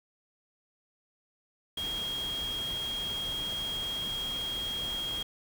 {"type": "tone in noise", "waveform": "sine", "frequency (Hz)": 3257, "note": "G#7", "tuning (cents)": -34, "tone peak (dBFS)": -32, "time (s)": [1.77, 5.23], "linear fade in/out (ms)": 5, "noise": "pink", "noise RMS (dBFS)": -42, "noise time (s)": [1.77, 5.23], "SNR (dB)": 7, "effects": []}